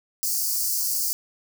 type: high-pass noise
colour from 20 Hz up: white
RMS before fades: -25 dBFS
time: 0.23-1.13 s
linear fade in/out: 0 ms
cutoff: 4500 Hz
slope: 96 dB/octave
effects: none